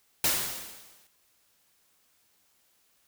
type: noise with exponential decay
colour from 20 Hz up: white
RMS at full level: -23 dBFS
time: 0.24-1.07 s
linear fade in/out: 2 ms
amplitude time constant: 180 ms
effects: white hiss -68 dBFS RMS until 3.07 s